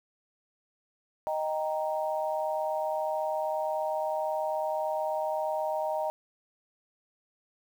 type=chord; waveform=sine; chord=Eb major; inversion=none; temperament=equal; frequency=622.3 / 784 / 932.3 Hz; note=Eb5 / G5 / Bb5; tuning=0 / 0 / 0 cents; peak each=-30 / -34 / -34 dBFS; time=1.27-6.1 s; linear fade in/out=0 ms; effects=9-bit